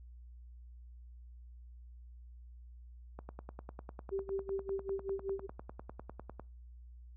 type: click train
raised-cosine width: 1 ms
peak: -31 dBFS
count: 33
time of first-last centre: 3.19-6.396 s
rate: 9.98 Hz
type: tone with tremolo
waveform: sine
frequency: 390 Hz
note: G4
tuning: 9 cents flat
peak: -32 dBFS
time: 4.11-5.47 s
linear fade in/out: 20 ms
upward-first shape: sine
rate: 5.2 Hz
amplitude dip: 90%
effects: noise-tail reverb RT60 0.3 s tail -24 dB re dry + added 60 Hz sine -50 dBFS peak until 7.16 s